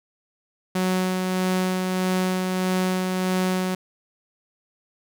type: tone with tremolo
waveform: sawtooth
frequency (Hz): 185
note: F#3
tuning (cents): 0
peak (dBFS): -16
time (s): 0.75-3.75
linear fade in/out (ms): 5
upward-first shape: sine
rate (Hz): 1.6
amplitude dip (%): 30
effects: none